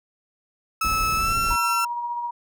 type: tone with pitch glide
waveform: 35% pulse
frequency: 1303 to 1350.5 Hz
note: E6 to E6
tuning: -20 to +42 cents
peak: -19 dBFS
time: 0.81-1.85 s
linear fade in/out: 5 ms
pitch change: +62 cents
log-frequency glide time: 1.15-1.36 s
type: noise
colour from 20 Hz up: brown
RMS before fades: -30 dBFS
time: 0.84-1.56 s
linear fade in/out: 5 ms
type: tone with tremolo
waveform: sine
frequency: 954 Hz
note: A#5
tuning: 40 cents sharp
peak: -24 dBFS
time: 1.5-2.31 s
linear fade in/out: 10 ms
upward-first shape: sine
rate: 15 Hz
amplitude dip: 35%
effects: none